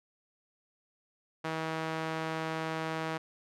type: tone with band-pass filter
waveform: sawtooth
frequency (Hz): 160.2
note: E3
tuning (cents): -49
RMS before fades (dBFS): -35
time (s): 1.44-3.18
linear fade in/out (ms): 10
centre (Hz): 1200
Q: 0.58
effects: none